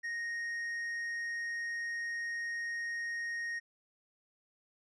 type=tone with tanh clipping; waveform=sine; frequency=1864.7 Hz; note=A#6; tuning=in tune; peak=-36 dBFS; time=0.03-3.6 s; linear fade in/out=20 ms; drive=5 dB; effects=none